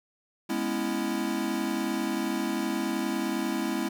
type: chord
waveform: square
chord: C# minor seventh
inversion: second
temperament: equal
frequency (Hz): 207.7 / 246.9 / 277.2 / 329.6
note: G#3 / B3 / C#4 / E4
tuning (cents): 0 / 0 / 0 / 0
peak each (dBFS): -34 / -34 / -35 / -32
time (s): 0.49-3.89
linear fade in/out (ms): 10
effects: 10-bit